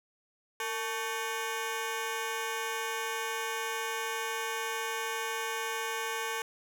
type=ring-modulated tone; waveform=15% pulse; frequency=667 Hz; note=E5; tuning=20 cents sharp; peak=-23 dBFS; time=0.6-6.42 s; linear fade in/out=2 ms; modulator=211 Hz; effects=none